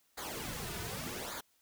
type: noise with flanger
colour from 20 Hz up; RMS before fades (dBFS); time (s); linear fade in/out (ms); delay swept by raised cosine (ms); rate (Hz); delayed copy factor
pink; -41; 0.17-1.41; 10; 0.35 to 3.75; 0.85; -0.75
effects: white hiss -72 dBFS RMS until 1.61 s